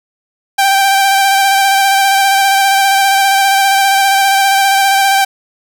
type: tone with vibrato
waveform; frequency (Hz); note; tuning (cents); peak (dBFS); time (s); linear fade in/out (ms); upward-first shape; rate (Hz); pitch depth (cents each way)
sawtooth; 784; G5; 0; -4; 0.58-5.25; 10; square; 15; 17
effects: 7-bit